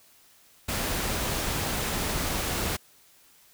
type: noise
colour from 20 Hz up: pink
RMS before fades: -29 dBFS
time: 0.68-2.77 s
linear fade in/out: 10 ms
effects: white hiss -58 dBFS RMS until 3.53 s